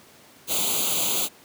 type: noise with comb filter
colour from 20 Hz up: white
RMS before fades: -24 dBFS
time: 0.47-1.29 s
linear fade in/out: 50 ms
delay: 0.28 ms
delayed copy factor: +0.95
effects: pink hiss -51 dBFS RMS until 1.44 s + high-pass 150 Hz 12 dB/octave